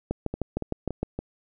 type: two click trains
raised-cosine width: 2 ms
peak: -13 / -17 dBFS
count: 7 / 4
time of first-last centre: 0.11-1.03 / 0.34-1.19 s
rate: 6.52 / 3.53 Hz
effects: none